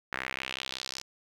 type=tone with band-pass filter sweep; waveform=sawtooth; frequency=65.41 Hz; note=C2; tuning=in tune; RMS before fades=-38 dBFS; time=0.12-1.02 s; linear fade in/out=10 ms; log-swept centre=1700 to 5500 Hz; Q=2.7; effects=9-bit